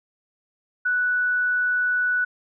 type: tone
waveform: sine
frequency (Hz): 1480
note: F#6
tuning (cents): 0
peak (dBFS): -19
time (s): 0.85-2.25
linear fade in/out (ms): 10
effects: none